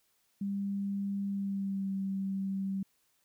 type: tone with pitch glide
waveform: sine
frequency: 198.9 to 193.8 Hz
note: G3 to G3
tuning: +25 to -20 cents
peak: -31 dBFS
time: 0.41-2.83 s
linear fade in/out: 5 ms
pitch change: -45 cents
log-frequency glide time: 1.28-1.93 s
effects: white hiss -73 dBFS RMS until 3.24 s